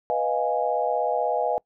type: chord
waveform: sine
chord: F half-diminished seventh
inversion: second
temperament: equal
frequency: 493.9 / 622.3 / 698.5 / 830.6 Hz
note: Cb5 / Eb5 / F5 / Ab5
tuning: 0 / 0 / 0 / 0 cents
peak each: -27 dBFS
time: 0.1-1.58 s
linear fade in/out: 0 ms
effects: noise-tail reverb RT60 0.1 s tail -24 dB re dry